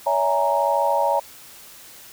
sine chord, A# half-diminished seventh, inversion first, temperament equal with one note detuned, 566 / 659.3 / 830.6 / 932.3 Hz, C#5 / E5 / G#5 / A#5, +36 / 0 / 0 / 0 cents, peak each -22 / -25 / -24 / -21 dBFS, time 0.06-1.2 s, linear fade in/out 10 ms, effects white hiss -44 dBFS RMS until 2.12 s

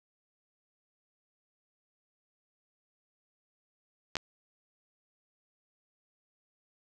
clicks, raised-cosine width 0.2 ms, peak -14 dBFS, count 2, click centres 4.155 / 4.168 s, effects none

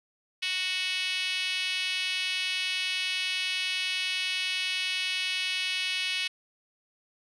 5% pulse tone with high-pass filter, 370 Hz, F#4, in tune, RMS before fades -30 dBFS, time 0.42-6.28 s, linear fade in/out 10 ms, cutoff 2600 Hz, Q 2.4, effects resampled to 22050 Hz

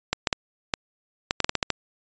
clicks, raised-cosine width 0.2 ms, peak -4 dBFS, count 11, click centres 0.13 / 0.272 / 0.328 / 0.738 / 1.309 / 1.403 / 1.445 / 1.494 / 1.553 / 1.628 / 1.703 s, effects resampled to 16000 Hz

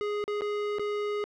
square tone with dropouts, 415.3 Hz, G#4, in tune, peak -29 dBFS, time 0.01-1.24 s, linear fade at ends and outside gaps 0 ms, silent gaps 0.24-0.279 / 0.409-0.419 / 0.785-0.795 s, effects low-pass 3000 Hz 12 dB/octave + 11-bit

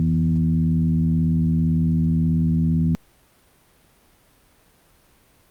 sine tone with frequency modulation, 164.81 Hz, E3, in tune, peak -16 dBFS, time 0-2.95 s, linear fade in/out 0 ms, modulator 78.1 Hz, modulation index 0.91, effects pink hiss -57 dBFS RMS until 5.5 s + Opus 48 kbps

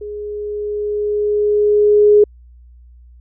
sine tone with level ramp, 416.7 Hz, G#4, 6 cents sharp, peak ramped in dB -25 to -5 dBFS, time 0.01-2.24 s, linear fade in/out 5 ms, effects added 60 Hz sine -40 dBFS peak until 3.2 s

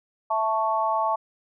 sine chord, A major, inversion second, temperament equal, 659.3 / 880 / 1108.7 Hz, E5 / A5 / C#6, 0 / 0 / 0 cents, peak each -27 / -24 / -26 dBFS, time 0.3-1.16 s, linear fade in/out 10 ms, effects none

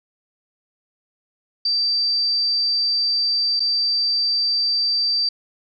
sine tone with dropouts, 4666 Hz, D8, 12 cents flat, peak -17 dBFS, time 1.65-5.29 s, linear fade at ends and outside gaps 5 ms, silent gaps 3.596-3.602 s, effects none

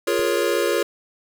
square chord, Bb minor seventh, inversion second, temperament equal with one note detuned, 349.2 / 415.3 / 471.3 / 554.4 Hz, F4 / Ab4 / Bb4 / Db5, 0 / 0 / +19 / 0 cents, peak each -25 dBFS, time 0.07-0.83 s, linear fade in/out 5 ms
click, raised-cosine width 5 ms, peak -29 dBFS, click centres 0.194 s
effects none

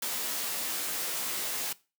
white noise with comb filter, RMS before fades -33 dBFS, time 0.02-1.73 s, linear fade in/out 5 ms, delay 15 ms, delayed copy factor -0.85, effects noise-tail reverb RT60 0.3 s tail -20 dB re dry + high-pass 200 Hz 12 dB/octave

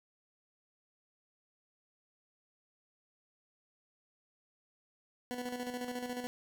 20% pulse tone with tremolo, 246.9 Hz, B3, in tune, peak -31 dBFS, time 5.31-6.27 s, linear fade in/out 0 ms, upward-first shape square, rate 14 Hz, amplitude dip 50%, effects none

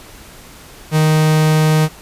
45% pulse tone, 155.56 Hz, D#3, in tune, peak -10 dBFS, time 0.91-1.89 s, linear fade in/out 50 ms, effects pink hiss -39 dBFS RMS until 2.01 s + resampled to 32000 Hz

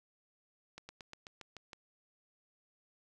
slowing click train, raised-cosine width 0.2 ms, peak -30 dBFS, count 8, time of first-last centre 0.78-1.732 s, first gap 110 ms, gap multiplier 1.07, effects none

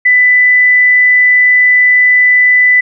sine tone, 1993 Hz, B6, 15 cents sharp, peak -4 dBFS, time 0.05-2.81 s, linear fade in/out 10 ms, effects none

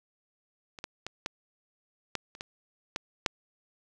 clicks, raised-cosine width 0.2 ms, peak -26 / -18 / -19 / -15 / -13 / -30 / -19 / -14 / -7 dBFS, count 9, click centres 0.788 / 0.841 / 1.066 / 1.261 / 2.153 / 2.351 / 2.409 / 2.961 / 3.262 s, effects none

